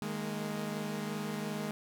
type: chord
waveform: sawtooth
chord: D# suspended fourth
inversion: none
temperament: equal with one note detuned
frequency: 155.56 / 207.7 / 230.4 Hz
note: D#3 / G#3 / A#3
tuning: 0 / 0 / -20 cents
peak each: -37 / -33 / -38 dBFS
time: 0.02-1.71 s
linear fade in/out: 0 ms
effects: none